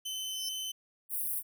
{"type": "tone", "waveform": "sawtooth", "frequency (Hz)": 3051, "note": "G7", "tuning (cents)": -48, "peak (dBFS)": -32, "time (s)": [0.05, 0.72], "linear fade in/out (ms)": 10}
{"type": "tone with exponential growth", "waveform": "sawtooth", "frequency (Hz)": 5310, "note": "E8", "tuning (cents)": 12, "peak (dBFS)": -31, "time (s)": [0.23, 0.49], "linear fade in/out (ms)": 5, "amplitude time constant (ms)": 55}
{"type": "high-pass noise", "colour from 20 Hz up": "white", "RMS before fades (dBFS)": -34, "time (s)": [1.09, 1.43], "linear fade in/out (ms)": 50, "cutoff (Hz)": 9100, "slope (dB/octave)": 96}
{"effects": []}